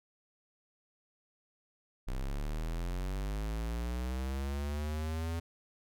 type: linear sweep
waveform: square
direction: up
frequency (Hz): 30.87 to 84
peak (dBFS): -34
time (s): 2.07-5.4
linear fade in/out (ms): 10
effects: none